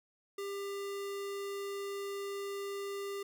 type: tone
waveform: square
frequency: 398.6 Hz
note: G4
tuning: 29 cents sharp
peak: -38 dBFS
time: 0.38-3.23 s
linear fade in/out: 5 ms
effects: 13-bit